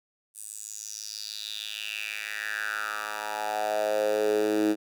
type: tone with high-pass filter sweep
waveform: 10% pulse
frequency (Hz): 106.3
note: G#2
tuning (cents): +41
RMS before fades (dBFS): -30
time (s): 0.34-4.76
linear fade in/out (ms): 50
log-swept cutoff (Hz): 9300 to 300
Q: 4.9
effects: none